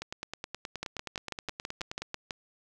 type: two click trains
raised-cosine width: 0.2 ms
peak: -17 / -19 dBFS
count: 10 / 20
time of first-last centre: 0.83-2.308 / 0.02-2.02 s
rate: 6.09 / 9.5 Hz
effects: none